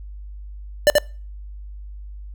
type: tone with echo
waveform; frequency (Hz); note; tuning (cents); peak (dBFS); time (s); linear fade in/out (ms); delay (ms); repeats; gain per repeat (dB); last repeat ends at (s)
square; 591; D5; +11; -10; 0.87-0.9; 0; 83; 1; -2; 0.983
effects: noise-tail reverb RT60 0.4 s tail -25 dB re dry + added 50 Hz sine -33 dBFS peak until 2.34 s